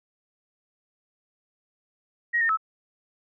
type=tone with pitch steps; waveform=sine; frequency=1889 / 1826 / 1300 Hz; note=A#6 / A#6 / E6; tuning=+22 / -36 / -24 cents; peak=-20 dBFS; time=2.33-2.573 s; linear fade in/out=20 ms; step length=81 ms; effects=none